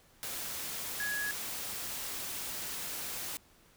sine tone in noise, 1675 Hz, G#6, 14 cents sharp, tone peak -33 dBFS, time 1-1.31 s, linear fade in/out 0 ms, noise white, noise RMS -39 dBFS, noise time 0.23-3.37 s, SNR +3 dB, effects pink hiss -63 dBFS RMS until 3.76 s

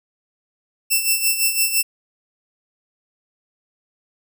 5% pulse tone with tremolo, 2668 Hz, E7, 20 cents sharp, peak -5 dBFS, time 0.9-1.83 s, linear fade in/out 20 ms, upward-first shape sine, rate 5.9 Hz, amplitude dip 65%, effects none

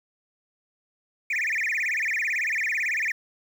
sine tone with vibrato, 2082 Hz, C7, 9 cents flat, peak -21 dBFS, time 1.3-3.12 s, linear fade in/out 5 ms, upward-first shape sine, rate 18 Hz, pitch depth 300 cents each way, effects tanh soft clip ceiling -22 dBFS + 8-bit

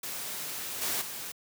white noise with level steps, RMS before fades -37 / -31 / -39 dBFS, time 0.03-1.32 s, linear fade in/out 5 ms, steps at 0.81 / 1.01 s, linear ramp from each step 10 ms, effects high-pass 100 Hz 12 dB/octave

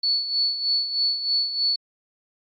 sine tone with tremolo, 4435 Hz, C#8, in tune, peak -18 dBFS, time 0.03-1.76 s, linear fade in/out 5 ms, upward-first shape sine, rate 3.2 Hz, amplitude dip 65%, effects AAC 64 kbps

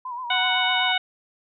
sine tone with vibrato, 987.8 Hz, B5, in tune, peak -29 dBFS, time 0.05-0.92 s, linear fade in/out 5 ms, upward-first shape sine, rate 7.9 Hz, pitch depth 76 cents each way
harmonic tone, 740 Hz, F#5, in tune, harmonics 1 / 2 / 3 / 4 / 5, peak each -26 / -26 / -26 / -26 / -26 dBFS, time 0.3-0.98 s, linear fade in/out 5 ms
effects none

